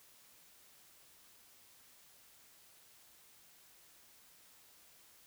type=silence; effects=white hiss -63 dBFS RMS until 5.26 s